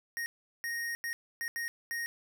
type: tone bursts at uneven times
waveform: square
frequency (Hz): 1864.7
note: A#6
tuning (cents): 0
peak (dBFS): -34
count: 6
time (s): 0.17-0.26 / 0.64-0.95 / 1.04-1.13 / 1.41-1.48 / 1.56-1.68 / 1.91-2.06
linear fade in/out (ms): 0
effects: none